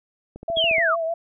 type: click train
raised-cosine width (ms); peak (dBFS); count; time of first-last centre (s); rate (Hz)
2; -24; 7; 0.36-0.783; 14.2
type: tone with vibrato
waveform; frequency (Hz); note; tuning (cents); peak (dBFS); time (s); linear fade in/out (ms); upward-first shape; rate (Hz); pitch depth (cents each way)
sine; 659.3; E5; 0; -22; 0.48-1.14; 5; triangle; 6.6; 49
type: linear sweep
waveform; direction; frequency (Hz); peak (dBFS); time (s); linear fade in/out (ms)
sine; down; 3404 to 1063; -18; 0.56-0.96; 20
effects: none